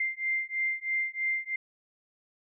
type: beating tone pair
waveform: sine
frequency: 2093 / 2096.1 Hz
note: C7 / C7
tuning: 0 / +3 cents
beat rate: 3.1 Hz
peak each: -31 dBFS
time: 0-1.56 s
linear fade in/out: 5 ms
effects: none